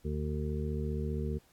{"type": "harmonic tone", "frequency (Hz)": 75.2, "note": "D2", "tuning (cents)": 42, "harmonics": [1, 2, 3, 5, 6], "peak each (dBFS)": [-34, -37, -39, -41, -42], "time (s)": [0.04, 1.39], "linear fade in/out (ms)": 20, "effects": ["pink hiss -66 dBFS RMS until 1.52 s", "AAC 64 kbps"]}